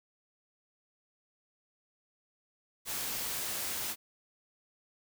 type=noise; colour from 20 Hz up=white; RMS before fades=-36 dBFS; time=2.85-3.96 s; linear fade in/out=50 ms; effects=none